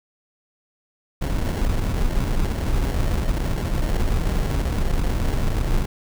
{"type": "noise with sample-and-hold", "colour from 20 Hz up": "brown", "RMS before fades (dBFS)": -21, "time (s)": [1.21, 5.86], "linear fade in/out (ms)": 10, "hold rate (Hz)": 1225, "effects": []}